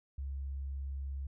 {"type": "tone", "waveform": "sine", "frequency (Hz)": 68.4, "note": "C#2", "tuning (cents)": -23, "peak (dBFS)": -36, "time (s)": [0.18, 1.27], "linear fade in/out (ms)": 5, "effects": []}